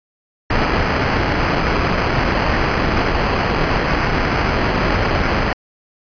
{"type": "noise with sample-and-hold", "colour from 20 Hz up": "pink", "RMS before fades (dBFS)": -17, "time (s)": [0.5, 5.53], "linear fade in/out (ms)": 2, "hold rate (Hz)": 3675, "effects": ["resampled to 11025 Hz"]}